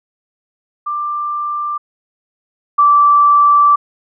sine tone pair in turn, 1184 / 1164.3 Hz, D6 / D6, +14 / -15 cents, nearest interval unison, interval 29 cents, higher first, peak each -17 / -6 dBFS, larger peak second, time 0.86-1.78 / 2.78-3.76 s, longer second, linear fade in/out 10 ms, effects none

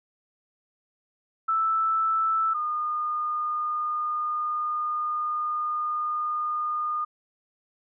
sine tone pair in turn, 1318.5 / 1220.2 Hz, E6 / D#6, 0 / -34 cents, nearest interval minor second, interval 134 cents, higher first, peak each -21 / -25 dBFS, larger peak first, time 1.48-2.54 / 2.54-7.05 s, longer second, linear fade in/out 10 ms, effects none

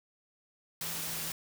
sine tone in noise, 164.1 Hz, E3, 8 cents flat, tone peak -48 dBFS, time 0.81-1.32 s, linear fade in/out 2 ms, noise white, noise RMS -37 dBFS, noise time 0.81-1.32 s, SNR -14 dB, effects none

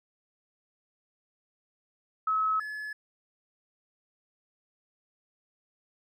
sine / triangle tone pair in turn, 1288 / 1711.3 Hz, E6 / A6, -41 / -49 cents, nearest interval perfect fourth, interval 492 cents, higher second, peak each -24 / -33 dBFS, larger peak first, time 2.27-2.6 / 2.6-2.93 s, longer neither, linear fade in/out 5 ms, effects none

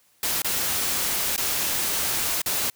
white noise with dropouts, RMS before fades -25 dBFS, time 0.23-2.7 s, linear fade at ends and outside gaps 2 ms, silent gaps 0.42-0.445 / 1.363-1.378 / 2.418-2.46 s, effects white hiss -62 dBFS RMS until 2.75 s

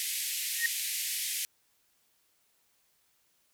white band-pass noise, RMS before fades -34 dBFS, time 0-1.45 s, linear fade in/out 0 ms, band 1900 to 14000 Hz, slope 48 dB/octave
sine tone with exponential growth, 1864.7 Hz, A#6, in tune, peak -21 dBFS, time 0.53-0.66 s, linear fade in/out 2 ms, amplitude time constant 28 ms
effects white hiss -71 dBFS RMS until 3.53 s

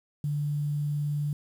sine tone, 146.83 Hz, D3, in tune, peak -26 dBFS, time 0.24-1.33 s, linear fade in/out 2 ms, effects 9-bit

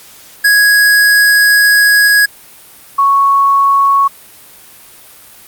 square / sine tone pair in turn, 1661.2 / 1108.7 Hz, G#6 / C#6, 0 / 0 cents, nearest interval perfect fifth, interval 700 cents, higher first, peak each -6 dBFS, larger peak neither, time 0.44-2.26 / 2.98-4.08 s, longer first, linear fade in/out 10 ms, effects white hiss -38 dBFS RMS until 5.47 s + Opus 48 kbps

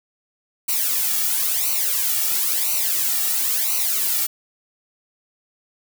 blue noise with flanger, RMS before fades -21 dBFS, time 0.68-4.27 s, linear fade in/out 10 ms, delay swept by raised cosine 0.58 to 1.98 ms, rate 0.98 Hz, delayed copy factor -0.9, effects none

